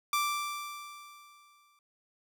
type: tone with exponential decay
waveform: sawtooth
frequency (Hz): 1174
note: D6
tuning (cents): -1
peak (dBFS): -22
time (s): 0.13-1.79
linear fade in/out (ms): 2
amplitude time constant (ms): 360
effects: none